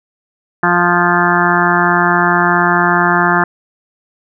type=harmonic tone with a mistuned harmonic; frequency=175.4 Hz; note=F3; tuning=8 cents sharp; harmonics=1 / 2 / 4 / 5 / 6 / 7 / 8 / 9 / 10; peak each=-18 / -18 / -18 / -18 / -18 / -18 / -18 / -18 / -18 dBFS; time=0.63-3.44 s; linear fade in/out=2 ms; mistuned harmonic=10; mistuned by=-18 cents; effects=none